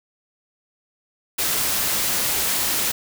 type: noise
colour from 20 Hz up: white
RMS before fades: -22 dBFS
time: 1.38-2.92 s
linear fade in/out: 10 ms
effects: none